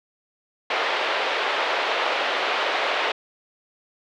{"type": "band-pass noise", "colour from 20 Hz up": "pink", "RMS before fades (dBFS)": -24, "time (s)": [0.7, 3.12], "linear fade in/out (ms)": 5, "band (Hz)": [480, 3600], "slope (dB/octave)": 24, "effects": []}